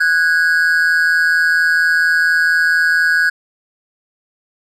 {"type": "tone pair together", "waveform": "triangle", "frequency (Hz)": [1480, 1644.3], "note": ["F#6", "G#6"], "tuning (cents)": [0, -18], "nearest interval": "major second", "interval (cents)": 182, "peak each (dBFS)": -12, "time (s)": [0, 3.3], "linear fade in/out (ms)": 10, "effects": []}